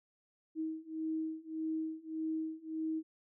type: beating tone pair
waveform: sine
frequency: 316.9 / 318.6 Hz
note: D#4 / D#4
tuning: +32 / +41 cents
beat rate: 1.7 Hz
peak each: -39 / -38 dBFS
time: 0.55-3.03 s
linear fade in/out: 50 ms
effects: none